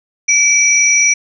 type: tone pair together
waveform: sine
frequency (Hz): 2310 / 5834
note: D7 / F#8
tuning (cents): -29 / -25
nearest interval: octave + major third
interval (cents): 1604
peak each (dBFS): -11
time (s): 0.28-1.14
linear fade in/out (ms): 10
effects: none